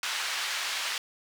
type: band-pass noise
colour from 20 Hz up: white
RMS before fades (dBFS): -32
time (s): 0.03-0.98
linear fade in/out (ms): 2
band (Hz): 1100 to 4100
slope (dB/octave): 12
effects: none